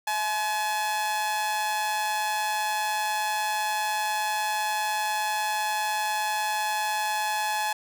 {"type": "tone with amplitude modulation", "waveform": "sawtooth", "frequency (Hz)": 851, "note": "G#5", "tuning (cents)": 42, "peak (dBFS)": -19, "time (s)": [0.07, 7.73], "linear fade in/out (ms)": 5, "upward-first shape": "sine", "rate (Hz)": 190, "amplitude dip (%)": 50, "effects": []}